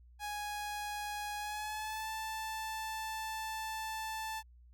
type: tone with pitch glide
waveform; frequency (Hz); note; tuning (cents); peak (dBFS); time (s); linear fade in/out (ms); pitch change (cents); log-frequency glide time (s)
sawtooth; 830.6 to 880; G#5 to A5; 0 to 0; -34; 0.19-4.43; 50; +100; 1.38-2.09
effects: added 60 Hz sine -56 dBFS peak until 4.73 s